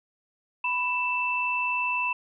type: tone pair together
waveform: sine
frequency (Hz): 987.8 / 2656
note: B5 / E7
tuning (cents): 0 / +12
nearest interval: octave + perfect fourth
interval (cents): 1712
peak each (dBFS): -28 / -26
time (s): 0.64-2.13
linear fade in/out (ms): 5
effects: none